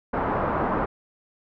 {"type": "low-pass noise", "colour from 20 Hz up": "white", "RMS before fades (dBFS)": -25, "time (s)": [0.13, 0.86], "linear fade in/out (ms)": 10, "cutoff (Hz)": 1200, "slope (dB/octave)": 24, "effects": []}